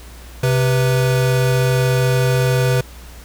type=tone pair together; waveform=square; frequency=130.82 / 493.9 Hz; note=C3 / B4; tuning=0 / 0 cents; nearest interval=octave + major seventh; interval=2300 cents; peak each=-15 / -21 dBFS; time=0.43-2.81 s; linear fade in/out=5 ms; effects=added 60 Hz sine -36 dBFS peak until 3.24 s + pink hiss -42 dBFS RMS until 3.24 s